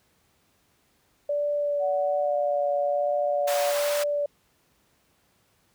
sine tone with vibrato, 580 Hz, D5, 22 cents flat, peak -23 dBFS, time 1.29-4.26 s, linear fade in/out 5 ms, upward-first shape sine, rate 1.2 Hz, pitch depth 14 cents each way
sine tone with pitch glide, 740 to 718.1 Hz, F#5 to F5, 0 to +48 cents, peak -28 dBFS, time 1.79-3.74 s, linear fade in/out 50 ms, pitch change -52 cents, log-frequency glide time 2.17-2.36 s
pink high-pass noise, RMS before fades -32 dBFS, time 3.47-4.04 s, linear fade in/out 10 ms, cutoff 700 Hz, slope 24 dB/octave
effects pink hiss -66 dBFS RMS until 5.74 s + high-pass 60 Hz 12 dB/octave

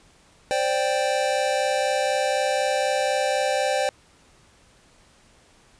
square chord, C suspended second, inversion none, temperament equal, 523.3 / 587.3 / 784 Hz, C5 / D5 / G5, 0 / 0 / 0 cents, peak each -26 dBFS, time 0.51-3.89 s, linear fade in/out 0 ms, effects pink hiss -56 dBFS RMS until 5.79 s + resampled to 22050 Hz

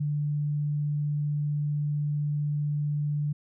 sine tone, 147.4 Hz, D3, 7 cents sharp, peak -25 dBFS, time 0-3.33 s, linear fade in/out 10 ms, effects none

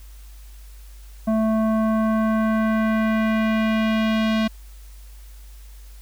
square tone with low-pass filter sweep, 220 Hz, A3, in tune, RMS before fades -20 dBFS, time 1.27-4.48 s, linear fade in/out 10 ms, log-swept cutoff 820 to 3700 Hz, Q 1.5, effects added 50 Hz sine -39 dBFS peak until 6.01 s + white hiss -53 dBFS RMS until 6.01 s

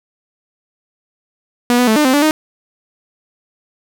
sawtooth tone with pitch steps, 242.8 / 247.7 / 218.9 / 300.6 / 259.3 / 289.7 / 309.8 Hz, B3 / B3 / A3 / D4 / C4 / D4 / D#4, -29 / +5 / -9 / +40 / -15 / -24 / -7 cents, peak -6 dBFS, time 1.7-2.309 s, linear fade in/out 0 ms, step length 87 ms, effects none

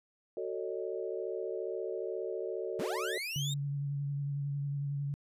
sine chord, D# half-diminished seventh, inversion first, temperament just, 373.4 / 448 / 560 / 622.3 Hz, F#4 / A4 / C#5 / D#5, +16 / +31 / +18 / 0 cents, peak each -38 / -38 / -42 / -43 dBFS, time 0.37-3.18 s, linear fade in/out 2 ms
30% pulse linear sweep, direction up, 123.1 to 3786 Hz, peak -33 dBFS, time 2.79-3.54 s, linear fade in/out 5 ms
sine tone with vibrato, 141.8 Hz, C#3, 40 cents sharp, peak -32 dBFS, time 3.36-5.14 s, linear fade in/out 0 ms, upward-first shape sine, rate 11 Hz, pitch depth 21 cents each way
effects resampled to 32000 Hz

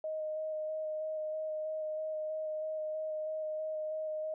sine tone with vibrato, 622.3 Hz, D#5, in tune, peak -34 dBFS, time 0.04-4.34 s, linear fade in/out 2 ms, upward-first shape square, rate 3.1 Hz, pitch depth 10 cents each way, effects none

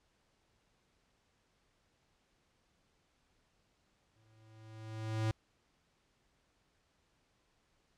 square tone with exponential growth, 110 Hz, A2, in tune, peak -30 dBFS, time 4.16-5.31 s, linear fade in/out 0 ms, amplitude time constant 250 ms, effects pink hiss -75 dBFS RMS until 7.97 s + low-pass 7000 Hz 12 dB/octave

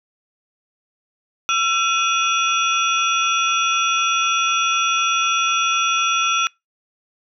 sine tone cluster, 1348 / 2517 / 2821 / 3420 / 5830 Hz, E6 / D#7 / F7 / A7 / F#8, +38 / +19 / +17 / -50 / -26 cents, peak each -19 / -21 / -27 / -25 / -27 dBFS, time 1.49-6.47 s, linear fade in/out 0 ms, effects noise-tail reverb RT60 0.2 s tail -26 dB re dry

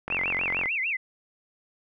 click train, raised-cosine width 0.5 ms, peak -17 dBFS, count 27, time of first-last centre 0.08-0.658 s, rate 45 Hz
sine tone with vibrato, 2360 Hz, D7, 8 cents sharp, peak -25 dBFS, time 0.1-0.97 s, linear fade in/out 10 ms, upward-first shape sine, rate 6.7 Hz, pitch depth 270 cents each way
effects none

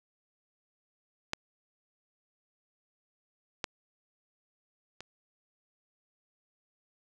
clicks, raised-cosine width 0.2 ms, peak -13 / -14 / -25 dBFS, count 3, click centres 1.334 / 3.642 / 5.006 s, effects none

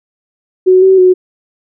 sine tone with pitch steps, 371 / 380.4 / 367.6 Hz, F#4 / F#4 / F#4, +5 / +48 / -11 cents, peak -3 dBFS, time 0.66-1.14 s, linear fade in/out 20 ms, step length 160 ms, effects none

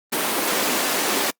pink high-pass noise, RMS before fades -22 dBFS, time 0.12-1.31 s, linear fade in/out 10 ms, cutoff 250 Hz, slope 24 dB/octave, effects noise-tail reverb RT60 0.1 s tail -25 dB re dry + Opus 32 kbps

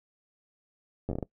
slowing click train, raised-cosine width 2 ms, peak -19 dBFS, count 7, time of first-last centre 1.09-1.227 s, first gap 10 ms, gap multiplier 1.33, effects noise-tail reverb RT60 0.1 s tail -20 dB re dry

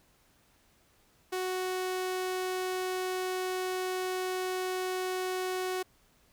sawtooth tone, 370 Hz, F#4, in tune, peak -27 dBFS, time 1.32-5.83 s, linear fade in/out 10 ms, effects pink hiss -66 dBFS RMS until 6.32 s

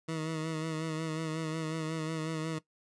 20% pulse tone with vibrato, 159.2 Hz, D#3, 40 cents sharp, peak -28 dBFS, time 0.08-2.59 s, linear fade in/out 10 ms, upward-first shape sine, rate 5.5 Hz, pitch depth 36 cents each way, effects noise-tail reverb RT60 0.1 s tail -17 dB re dry + resampled to 22050 Hz

